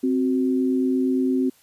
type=tone pair together; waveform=sine; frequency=261.6 / 370.2 Hz; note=C4 / F#4; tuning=0 / +1 cents; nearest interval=tritone; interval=601 cents; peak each=-19 / -25 dBFS; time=0.03-1.5 s; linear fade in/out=10 ms; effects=white hiss -57 dBFS RMS until 1.62 s + resampled to 32000 Hz